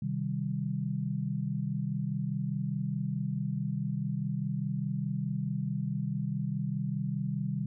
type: chord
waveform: sine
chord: C minor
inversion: none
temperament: equal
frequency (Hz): 130.81 / 155.56 / 196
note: C3 / Eb3 / G3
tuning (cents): 0 / 0 / 0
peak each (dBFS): -34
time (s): 0.02-7.66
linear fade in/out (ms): 5
effects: none